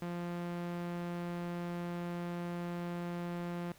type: tone with low-pass filter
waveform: sawtooth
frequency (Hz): 173.8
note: F3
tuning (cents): -8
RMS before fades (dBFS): -39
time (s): 0.02-3.72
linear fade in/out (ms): 2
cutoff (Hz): 2800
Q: 0.55
effects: pink hiss -61 dBFS RMS until 3.78 s